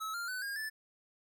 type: tone with pitch steps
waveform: square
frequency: 1295 / 1396 / 1504.8 / 1622.2 / 1748.7 Hz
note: E6 / F6 / F#6 / G#6 / A6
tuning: -31 / -1 / +29 / -41 / -11 cents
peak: -37 dBFS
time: 0-0.7 s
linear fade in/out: 20 ms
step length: 140 ms
effects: none